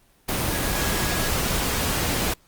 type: tone in noise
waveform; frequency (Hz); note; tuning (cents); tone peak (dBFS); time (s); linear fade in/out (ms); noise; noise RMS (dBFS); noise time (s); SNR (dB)
sine; 1661.2; G#6; 0; -34; 0.5-1.3; 10; pink; -24; 0.28-2.34; -13
effects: pink hiss -59 dBFS RMS until 2.47 s + Opus 24 kbps

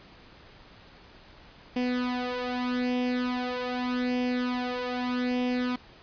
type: tone with flanger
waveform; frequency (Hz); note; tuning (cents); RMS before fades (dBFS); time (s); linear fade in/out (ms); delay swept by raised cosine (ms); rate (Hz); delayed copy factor
sawtooth; 248.8; B3; +13; -29; 1.76-5.76; 5; 0.37 to 3.67; 0.41; +0.75
effects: pink hiss -52 dBFS RMS until 6.02 s + resampled to 11025 Hz

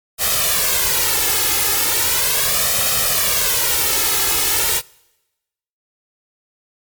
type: noise with flanger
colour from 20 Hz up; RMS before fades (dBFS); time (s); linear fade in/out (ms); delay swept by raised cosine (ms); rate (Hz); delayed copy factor
white; -17; 0.18-4.82; 50; 1.6 to 2.37; 0.37; +0.75
effects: noise-tail reverb RT60 1.0 s tail -25 dB re dry + MP3 96 kbps

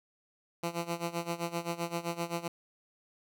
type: tone with tremolo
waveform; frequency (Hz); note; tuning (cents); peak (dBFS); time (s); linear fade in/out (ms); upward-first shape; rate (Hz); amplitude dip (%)
10% pulse; 170; F3; -46; -22; 0.63-2.48; 5; sine; 7.7; 85
effects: none

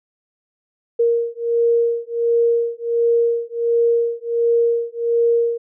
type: beating tone pair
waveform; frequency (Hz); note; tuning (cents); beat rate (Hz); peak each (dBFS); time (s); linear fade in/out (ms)
sine; 466.9 / 468.3; A#4 / A#4; +3 / +8; 1.4; -18; 0.99-5.58; 10
effects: none

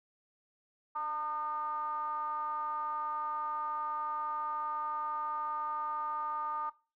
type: ring-modulated tone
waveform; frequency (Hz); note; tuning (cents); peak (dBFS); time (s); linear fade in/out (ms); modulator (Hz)
triangle; 155.3; D#3; -3; -28; 0.95-6.7; 10; 1060
effects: noise-tail reverb RT60 0.3 s tail -17 dB re dry

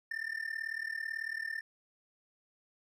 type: tone with amplitude modulation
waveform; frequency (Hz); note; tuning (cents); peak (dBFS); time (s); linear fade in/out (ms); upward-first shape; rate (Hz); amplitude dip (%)
triangle; 1794; A6; +33; -30; 0.11-1.61; 5; sine; 38.1; 90
effects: none

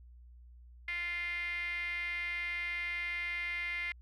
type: tone with band-pass filter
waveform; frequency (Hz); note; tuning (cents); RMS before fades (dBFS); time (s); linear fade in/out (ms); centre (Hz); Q
5% pulse; 348.6; F4; -3; -37; 0.88-3.92; 2; 2100; 8.5
effects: added 60 Hz sine -52 dBFS peak until 4.01 s

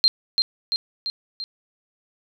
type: tone with echo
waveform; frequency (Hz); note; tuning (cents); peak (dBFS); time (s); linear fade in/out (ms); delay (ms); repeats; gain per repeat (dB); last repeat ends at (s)
sine; 4176; C8; -4; -12; 0.04-0.08; 0; 340; 4; -4; 1.44
effects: none

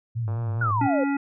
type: tone with vibrato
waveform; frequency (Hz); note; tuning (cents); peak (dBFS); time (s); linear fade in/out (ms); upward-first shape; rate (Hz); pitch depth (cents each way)
sine; 110.2; A2; +3; -24; 0.15-0.88; 20; sine; 4.8; 110
type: click train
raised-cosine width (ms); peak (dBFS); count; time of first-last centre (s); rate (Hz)
1; -26; 51; 0.28-0.707; 117
type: exponential sweep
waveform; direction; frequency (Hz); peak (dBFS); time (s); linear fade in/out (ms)
sine; down; 1500 to 500; -22; 0.61-1.04; 5
type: harmonic tone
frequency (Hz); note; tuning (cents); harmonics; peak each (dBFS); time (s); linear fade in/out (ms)
280; C#4; +18; 1 / 3 / 5 / 7 / 9; -22 / -32 / -34 / -37 / -42; 0.81-1.17; 5
effects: none

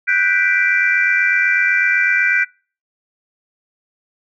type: chord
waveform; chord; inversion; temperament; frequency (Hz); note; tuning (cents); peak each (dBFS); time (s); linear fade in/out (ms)
sine; G major seventh; third; equal; 1480 / 1568 / 1975.5 / 2349; F#6 / G6 / B6 / D7; 0 / 0 / 0 / 0; -18; 0.07-2.45; 20
effects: noise-tail reverb RT60 0.4 s tail -26 dB re dry + tanh soft clip ceiling -2 dBFS

